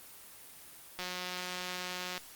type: click train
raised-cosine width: 0.2 ms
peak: -21 dBFS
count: 216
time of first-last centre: 0.99-2.178 s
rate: 181 Hz
effects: white hiss -52 dBFS RMS until 2.35 s + Opus 24 kbps